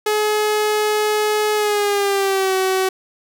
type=tone with pitch glide; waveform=sawtooth; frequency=424.2 to 377.9 Hz; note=G#4 to F#4; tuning=+37 to +37 cents; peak=-12 dBFS; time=0.06-2.89 s; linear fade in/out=5 ms; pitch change=-200 cents; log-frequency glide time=1.55-2.55 s; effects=none